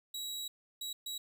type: tone bursts at uneven times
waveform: sawtooth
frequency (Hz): 3876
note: B7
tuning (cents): -33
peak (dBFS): -35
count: 3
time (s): 0.14-0.48 / 0.81-0.93 / 1.06-1.18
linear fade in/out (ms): 5
effects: none